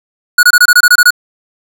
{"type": "tone bursts", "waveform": "square", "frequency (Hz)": 1455, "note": "F#6", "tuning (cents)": -29, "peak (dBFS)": -3, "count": 10, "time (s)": [0.38, 1.106], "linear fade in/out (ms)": 5, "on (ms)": 51, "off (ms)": 24, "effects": []}